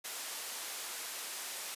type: band-pass noise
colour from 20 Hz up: white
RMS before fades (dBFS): -42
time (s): 0.04-1.75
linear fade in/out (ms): 10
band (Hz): 430 to 12000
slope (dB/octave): 12
effects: resampled to 32000 Hz